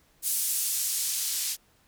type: noise with band-pass filter sweep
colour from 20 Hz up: blue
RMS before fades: -29 dBFS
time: 0.22-1.57 s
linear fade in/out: 50 ms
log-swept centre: 9500 to 5000 Hz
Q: 0.73
effects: pink hiss -64 dBFS RMS until 1.87 s